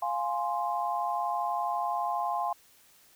sine chord, F minor, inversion none, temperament equal, 698.5 / 830.6 / 1046.5 Hz, F5 / Ab5 / C6, 0 / 0 / 0 cents, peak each -32 dBFS, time 0.02-2.53 s, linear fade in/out 5 ms, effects white hiss -60 dBFS RMS until 3.15 s

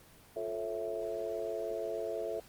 harmonic tone with a mistuned harmonic, 110 Hz, A2, in tune, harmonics 3 / 4 / 5 / 6, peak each -43 / -38 / -42 / -38 dBFS, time 0.36-2.4 s, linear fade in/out 5 ms, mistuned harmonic 3, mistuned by +120 cents, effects pink hiss -58 dBFS RMS until 2.48 s + Opus 24 kbps

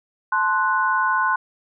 sine chord, F# diminished, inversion first, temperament equal with one note detuned, 872.4 / 1046.5 / 1480 Hz, A5 / C6 / F#6, -15 / 0 / 0 cents, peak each -25 / -20 / -21 dBFS, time 0.32-1.36 s, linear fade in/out 5 ms, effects none

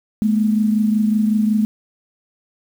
sine tone pair together, 212.6 / 238 Hz, G#3 / A#3, +41 / +36 cents, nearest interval major second, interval 195 cents, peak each -14 / -22 dBFS, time 0.22-1.65 s, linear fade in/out 0 ms, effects 7-bit

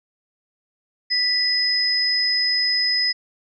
sine tone pair together, 1975.5 / 5059 Hz, B6 / D#8, 0 / +28 cents, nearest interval octave + major third, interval 1628 cents, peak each -25 / -18 dBFS, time 1.1-3.13 s, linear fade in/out 20 ms, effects none

